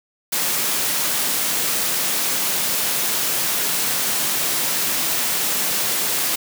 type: high-pass noise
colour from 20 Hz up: white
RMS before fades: -21 dBFS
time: 0.32-6.36 s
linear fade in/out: 10 ms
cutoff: 120 Hz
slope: 96 dB/octave
effects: none